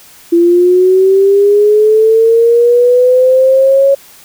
sine linear sweep, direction up, 337.6 to 554.4 Hz, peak -4 dBFS, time 0.32-3.95 s, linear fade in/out 10 ms, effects white hiss -39 dBFS RMS until 4.24 s

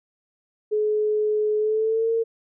sine tone with pitch glide, 425.2 to 455.7 Hz, G#4 to A#4, +41 to -39 cents, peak -19 dBFS, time 0.71-2.24 s, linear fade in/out 20 ms, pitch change +120 cents, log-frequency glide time 1.58-2.1 s, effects none

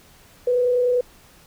sine tone with frequency modulation, 493.9 Hz, B4, in tune, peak -16 dBFS, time 0.47-1.01 s, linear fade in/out 5 ms, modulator 30.1 Hz, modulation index 0.29, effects pink hiss -51 dBFS RMS until 1.46 s

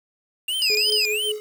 square tone with vibrato, 2738 Hz, F7, 35 cents flat, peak -23 dBFS, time 0.48-1.32 s, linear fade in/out 5 ms, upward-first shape sine, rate 2.9 Hz, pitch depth 230 cents each way
sine tone bursts, 4978 Hz, D#8, in tune, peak -19 dBFS, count 3, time 0.62-1.052 s, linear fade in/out 0 ms, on 130 ms, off 21 ms
sine tone with tremolo, 424.6 Hz, G#4, 38 cents sharp, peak -24 dBFS, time 0.7-1.4 s, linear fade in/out 0 ms, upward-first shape sine, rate 5.3 Hz, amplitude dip 75%
effects 7-bit

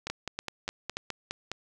two click trains, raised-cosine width 0.2 ms, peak -15 / -16 dBFS, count 4 / 8, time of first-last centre 0.1-0.97 / 0.07-1.516 s, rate 3.45 / 4.84 Hz, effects none

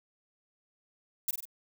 violet noise with echo, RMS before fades -29 dBFS, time 1.28-1.31 s, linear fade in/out 5 ms, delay 48 ms, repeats 3, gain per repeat -5 dB, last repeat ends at 1.454 s, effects none

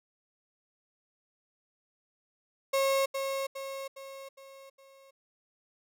35% pulse tone with echo, 543 Hz, C#5, 36 cents flat, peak -23 dBFS, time 2.73-3.06 s, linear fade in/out 10 ms, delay 410 ms, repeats 5, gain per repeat -6 dB, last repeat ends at 5.11 s, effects none

